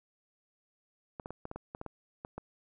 clicks, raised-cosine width 1 ms, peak -26 dBFS, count 11, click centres 1.198 / 1.259 / 1.306 / 1.454 / 1.514 / 1.56 / 1.749 / 1.814 / 1.863 / 2.249 / 2.38 s, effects none

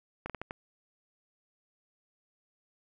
slowing click train, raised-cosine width 0.5 ms, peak -22 dBFS, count 5, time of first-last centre 0.26-0.509 s, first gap 37 ms, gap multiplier 1.36, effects none

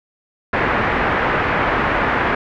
white low-pass noise, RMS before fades -18 dBFS, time 0.53-2.35 s, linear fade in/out 5 ms, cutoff 1900 Hz, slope 24 dB/octave, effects none

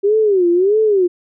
sine tone with vibrato, 388.5 Hz, G4, 16 cents flat, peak -10 dBFS, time 0.03-1.08 s, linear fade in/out 20 ms, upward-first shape sine, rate 1.6 Hz, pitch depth 210 cents each way, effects none

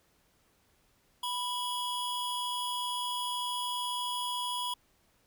square tone pair together, 987.8 / 3323 Hz, B5 / G#7, 0 / 0 cents, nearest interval octave + major sixth, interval 2100 cents, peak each -35 / -36 dBFS, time 1.23-4.74 s, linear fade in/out 5 ms, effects pink hiss -69 dBFS RMS until 5.26 s

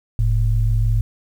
sine tone pair together, 43.65 / 110 Hz, F1 / A2, 0 / 0 cents, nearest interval octave + major third, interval 1600 cents, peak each -17 dBFS, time 0.19-1.01 s, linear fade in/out 0 ms, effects 8-bit

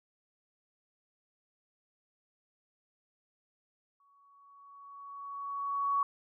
sine tone with exponential growth, 1122 Hz, C#6, 21 cents sharp, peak -25 dBFS, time 4-6.03 s, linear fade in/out 2 ms, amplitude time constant 440 ms, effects none

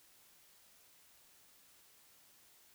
silence, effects white hiss -65 dBFS RMS until 2.74 s

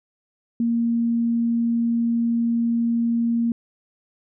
sine tone, 233.1 Hz, A#3, in tune, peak -18 dBFS, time 0.6-3.52 s, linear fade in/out 2 ms, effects none

